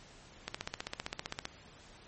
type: click train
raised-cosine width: 0.2 ms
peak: -18 dBFS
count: 16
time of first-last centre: 0.48-1.454 s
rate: 15.4 Hz
effects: pink hiss -56 dBFS RMS until 2.07 s + MP3 32 kbps